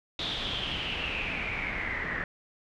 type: noise with low-pass filter sweep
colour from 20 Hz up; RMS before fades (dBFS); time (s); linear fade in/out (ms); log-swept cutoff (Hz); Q
pink; -33; 0.19-2.24; 2; 3700 to 1800; 8.6
effects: none